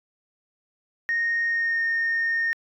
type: tone with pitch glide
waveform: sine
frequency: 1856 to 1835.7 Hz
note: A#6 to A#6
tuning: -8 to -27 cents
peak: -20 dBFS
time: 1.09-2.53 s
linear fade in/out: 0 ms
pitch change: -19 cents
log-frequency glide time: 1.47-1.82 s
effects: tanh soft clip ceiling -18 dBFS